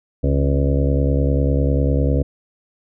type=harmonic tone with a mistuned harmonic; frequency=70 Hz; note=C#2; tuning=18 cents sharp; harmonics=1 / 2 / 3 / 4 / 5 / 6 / 7 / 8 / 9; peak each=-17 / -20 / -34 / -23 / -32 / -31 / -25 / -29 / -33 dBFS; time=0.23-2.23 s; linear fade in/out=10 ms; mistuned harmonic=4; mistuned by=-47 cents; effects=none